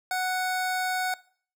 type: tone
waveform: 25% pulse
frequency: 740 Hz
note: F#5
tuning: in tune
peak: -22 dBFS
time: 0.11-1.14 s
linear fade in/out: 2 ms
effects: noise-tail reverb RT60 0.5 s tail -21 dB re dry